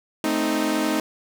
sawtooth chord, A diminished, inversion none, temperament equal, 220 / 261.6 / 311.1 Hz, A3 / C4 / Eb4, 0 / 0 / 0 cents, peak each -23 / -23 / -19 dBFS, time 0.24-1 s, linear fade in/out 2 ms, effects none

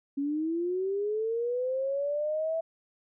sine linear sweep, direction up, 274.9 to 659.3 Hz, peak -27 dBFS, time 0.17-2.61 s, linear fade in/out 10 ms, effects none

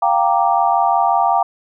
sine chord, G minor seventh, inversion third, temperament equal, 698.5 / 784 / 932.3 / 1174.7 Hz, F5 / G5 / Bb5 / D6, 0 / 0 / 0 / 0 cents, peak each -17 / -16 / -18 / -21 dBFS, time 0.02-1.43 s, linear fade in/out 5 ms, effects none

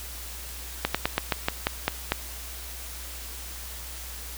slowing click train, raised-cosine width 0.3 ms, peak -6 dBFS, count 9, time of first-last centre 0.85-2.12 s, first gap 96 ms, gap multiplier 1.14, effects added 60 Hz sine -40 dBFS peak until 4.37 s + white hiss -40 dBFS RMS until 4.37 s

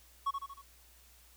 triangle tone with echo, 1108.7 Hz, C#6, in tune, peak -27 dBFS, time 0.26-0.31 s, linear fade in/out 10 ms, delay 77 ms, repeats 4, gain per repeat -5 dB, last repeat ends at 0.618 s, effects added 60 Hz sine -62 dBFS peak until 1.36 s + white hiss -62 dBFS RMS until 1.36 s

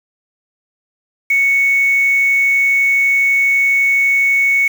sine tone with quantisation, 2217 Hz, C#7, in tune, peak -10 dBFS, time 1.3-4.68 s, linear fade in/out 5 ms, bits 5, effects none

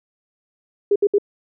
sine tone bursts, 406.9 Hz, G#4, 35 cents flat, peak -12 dBFS, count 3, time 0.91-1.184 s, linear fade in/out 5 ms, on 48 ms, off 65 ms, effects none

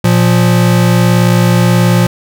square tone pair together, 117.4 / 175.9 Hz, A#2 / F3, +13 / +13 cents, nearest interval perfect fifth, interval 700 cents, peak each -10 dBFS, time 0.04-2.07 s, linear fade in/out 5 ms, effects none

